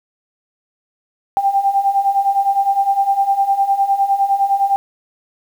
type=beating tone pair; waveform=sine; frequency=784 / 793.8 Hz; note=G5 / G5; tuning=0 / +22 cents; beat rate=9.8 Hz; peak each=-18 / -14 dBFS; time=1.37-4.76 s; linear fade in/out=0 ms; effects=7-bit